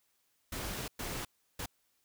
pink noise bursts at uneven times, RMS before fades -39 dBFS, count 3, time 0.52-0.88 / 0.99-1.25 / 1.59-1.66 s, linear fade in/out 5 ms, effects white hiss -75 dBFS RMS until 2.04 s

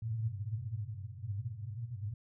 pink band-pass noise, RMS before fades -39 dBFS, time 0.02-2.14 s, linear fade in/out 5 ms, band 100 to 120 Hz, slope 96 dB/octave, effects none

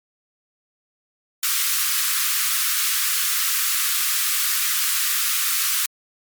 white high-pass noise, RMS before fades -21 dBFS, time 1.43-5.86 s, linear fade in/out 2 ms, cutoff 1100 Hz, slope 96 dB/octave, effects MP3 96 kbps

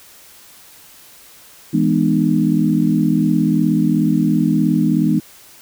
sine chord, E major seventh, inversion none, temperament equal with one note detuned, 164.81 / 207.7 / 246.9 / 303.7 Hz, E3 / G#3 / B3 / D#4, 0 / 0 / 0 / -42 cents, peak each -18 dBFS, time 1.73-5.2 s, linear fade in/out 10 ms, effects white hiss -44 dBFS RMS until 5.61 s

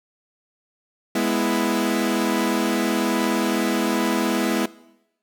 sawtooth chord, E major, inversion first, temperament equal, 207.7 / 246.9 / 329.6 Hz, G#3 / B3 / E4, 0 / 0 / 0 cents, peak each -20 dBFS, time 1.15-4.66 s, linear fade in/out 5 ms, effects noise-tail reverb RT60 0.9 s tail -20 dB re dry

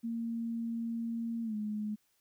sine tone with pitch glide, 230.6 to 211.5 Hz, A#3 to G#3, -19 to +32 cents, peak -33 dBFS, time 0.03-1.96 s, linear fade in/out 20 ms, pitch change -149 cents, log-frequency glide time 1.43-1.55 s, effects white hiss -74 dBFS RMS until 2.2 s

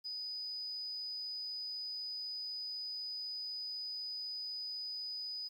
sine tone, 4978 Hz, D#8, in tune, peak -39 dBFS, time 0.04-5.49 s, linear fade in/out 20 ms, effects 11-bit

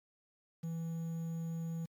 triangle tone with quantisation, 164.81 Hz, E3, in tune, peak -34 dBFS, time 0.63-1.86 s, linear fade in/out 10 ms, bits 10, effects MP3 96 kbps

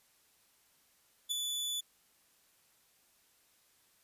sawtooth tone with ADSR envelope, 3469 Hz, A7, 25 cents flat, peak -26 dBFS, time 1.29-1.81 s, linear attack 27 ms, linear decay 3 ms, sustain -5 dB, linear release 13 ms, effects white hiss -69 dBFS RMS until 4.03 s + resampled to 32000 Hz

